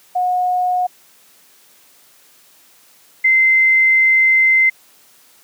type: tone pair in turn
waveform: sine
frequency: 726 / 2073 Hz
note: F#5 / C7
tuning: -33 / -17 cents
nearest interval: octave + tritone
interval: 1816 cents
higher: second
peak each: -14 / -9 dBFS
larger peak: second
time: 0.15-0.87 / 3.24-4.7 s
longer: second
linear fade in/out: 10 ms
effects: white hiss -50 dBFS RMS until 5.43 s + high-pass 150 Hz 12 dB/octave